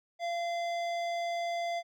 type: tone with hard clipping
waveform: sine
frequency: 687 Hz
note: F5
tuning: 29 cents flat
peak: -33 dBFS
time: 0.19-1.83 s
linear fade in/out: 50 ms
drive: 14 dB
effects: none